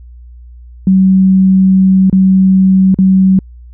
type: tone with dropouts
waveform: sine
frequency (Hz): 189.6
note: F#3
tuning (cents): +43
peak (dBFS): -4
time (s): 0.87-3.39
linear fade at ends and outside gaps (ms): 2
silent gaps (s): 2.098-2.127 / 2.944-2.987
effects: added 60 Hz sine -31 dBFS peak until 3.73 s